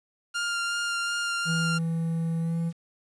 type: tone with vibrato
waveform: sawtooth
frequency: 1400 Hz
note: F6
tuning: 4 cents sharp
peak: -23 dBFS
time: 0.34-1.79 s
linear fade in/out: 20 ms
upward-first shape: sine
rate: 2.7 Hz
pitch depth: 11 cents each way
type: tone with pitch glide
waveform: triangle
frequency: 164.81 to 166.92 Hz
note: E3 to E3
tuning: 0 to +22 cents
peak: -23 dBFS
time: 1.45-2.73 s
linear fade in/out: 50 ms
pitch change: +22 cents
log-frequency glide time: 2.4-2.59 s
effects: resampled to 22050 Hz + 9-bit